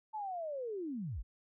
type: linear sweep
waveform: sine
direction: down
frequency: 885 to 30.87 Hz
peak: -37 dBFS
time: 0.13-1.23 s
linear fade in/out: 20 ms
effects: none

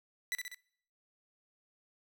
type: tone with echo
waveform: sawtooth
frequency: 1978 Hz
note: B6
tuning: 2 cents sharp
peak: -29 dBFS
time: 0.32-0.35 s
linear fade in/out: 0 ms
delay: 65 ms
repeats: 3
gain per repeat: -4 dB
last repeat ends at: 0.545 s
effects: noise-tail reverb RT60 0.6 s tail -23 dB re dry

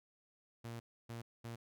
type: tone bursts at uneven times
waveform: sawtooth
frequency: 116.54 Hz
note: A#2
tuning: in tune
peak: -40 dBFS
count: 3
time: 0.64-0.8 / 1.09-1.22 / 1.44-1.56 s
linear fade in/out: 10 ms
effects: none

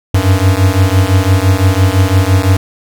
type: beating tone pair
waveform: square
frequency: 92 / 97.9 Hz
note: F#2 / G2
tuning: -9 / -2 cents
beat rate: 5.9 Hz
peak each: -11 dBFS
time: 0.14-2.57 s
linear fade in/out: 5 ms
effects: none

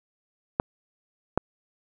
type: clicks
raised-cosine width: 1 ms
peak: -7 dBFS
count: 2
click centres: 0.599 / 1.376 s
effects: none

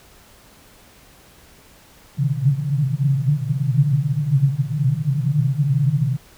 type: band-pass noise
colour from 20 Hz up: pink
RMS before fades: -19 dBFS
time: 2.17-6.17 s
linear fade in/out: 10 ms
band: 130 to 150 Hz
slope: 96 dB/octave
effects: pink hiss -49 dBFS RMS until 6.37 s

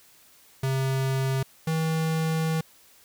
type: tone pair in turn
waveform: square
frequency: 133.4 / 160.44 Hz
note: C3 / E3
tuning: +34 / -47 cents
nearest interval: minor third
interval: 319 cents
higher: second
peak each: -24 dBFS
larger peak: neither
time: 0.63-1.43 / 1.67-2.61 s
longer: second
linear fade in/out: 5 ms
effects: white hiss -56 dBFS RMS until 3.04 s

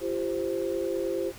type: chord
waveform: sine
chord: F suspended second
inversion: none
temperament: equal with one note detuned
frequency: 342.4 / 392 / 523.3 Hz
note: F4 / G4 / C5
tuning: -34 / 0 / 0 cents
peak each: -31 dBFS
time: 0-1.33 s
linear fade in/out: 50 ms
effects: pink hiss -47 dBFS RMS until 1.38 s

